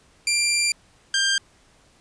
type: tone pair in turn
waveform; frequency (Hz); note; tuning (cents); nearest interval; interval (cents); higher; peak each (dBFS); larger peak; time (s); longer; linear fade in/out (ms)
15% pulse; 2373 / 1588.4; D7 / G6; +17 / +22; perfect fifth; 695; first; -12; neither; 0.27-0.72 / 1.14-1.38; first; 2
effects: pink hiss -57 dBFS RMS until 2 s + resampled to 22050 Hz